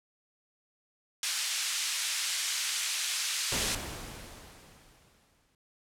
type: band-pass noise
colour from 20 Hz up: white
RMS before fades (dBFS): -32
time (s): 1.23-3.75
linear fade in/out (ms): 2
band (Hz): 1900 to 7600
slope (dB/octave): 12
type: noise with exponential decay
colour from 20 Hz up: pink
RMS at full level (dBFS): -32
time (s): 3.52-5.55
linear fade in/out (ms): 2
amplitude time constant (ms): 440
effects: low-pass 12000 Hz 12 dB/octave